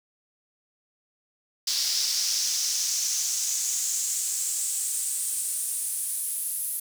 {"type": "noise with high-pass filter sweep", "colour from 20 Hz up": "brown", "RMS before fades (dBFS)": -28, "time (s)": [1.67, 6.8], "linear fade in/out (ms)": 5, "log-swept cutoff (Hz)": [4900, 11000], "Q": 3.8, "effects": []}